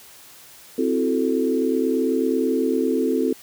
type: chord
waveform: sine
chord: F# half-diminished seventh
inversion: second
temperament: equal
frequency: 261.6 / 329.6 / 370 / 440 Hz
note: C4 / E4 / F#4 / A4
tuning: 0 / 0 / 0 / 0 cents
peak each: -22 / -25 / -26 / -23 dBFS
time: 0.78-3.33 s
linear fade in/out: 5 ms
effects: white hiss -46 dBFS RMS until 3.42 s + high-pass 60 Hz 12 dB/octave